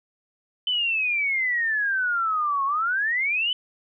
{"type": "exponential two-way sweep", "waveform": "sine", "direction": "down then up", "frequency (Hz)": [3056, 1079, 3056], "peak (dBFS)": -21, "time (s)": [0.67, 3.53], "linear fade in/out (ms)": 2, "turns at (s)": 2.65, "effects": []}